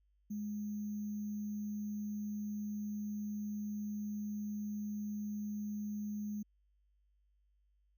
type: tone with sample-and-hold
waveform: sine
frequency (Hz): 208.4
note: G#3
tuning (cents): +6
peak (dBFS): -37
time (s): 0.3-6.43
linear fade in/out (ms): 10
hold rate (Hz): 6300
effects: added 50 Hz sine -70 dBFS peak until 7.97 s